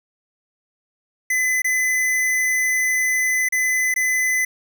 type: tone with dropouts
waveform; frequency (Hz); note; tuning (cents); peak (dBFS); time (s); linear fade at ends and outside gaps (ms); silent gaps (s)
square; 2018; B6; +37; -18; 1.3-4.45; 5; 1.62-1.644 / 3.488-3.523 / 3.941-3.961
effects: none